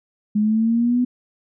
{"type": "linear sweep", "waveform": "sine", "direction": "up", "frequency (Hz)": [207.7, 250], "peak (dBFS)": -15, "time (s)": [0.35, 1.05], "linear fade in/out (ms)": 10, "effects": []}